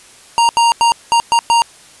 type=tone bursts at uneven times; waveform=square; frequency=932.3 Hz; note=A#5; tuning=in tune; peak=-9 dBFS; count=6; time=0.38-0.49 / 0.57-0.72 / 0.81-0.92 / 1.12-1.2 / 1.32-1.39 / 1.5-1.62 s; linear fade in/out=0 ms; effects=white hiss -42 dBFS RMS until 2 s + resampled to 24000 Hz